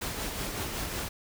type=noise with tremolo; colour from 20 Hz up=pink; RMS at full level=-33 dBFS; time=0.01-1.09 s; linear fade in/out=10 ms; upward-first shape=sine; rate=5.4 Hz; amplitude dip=35%; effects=none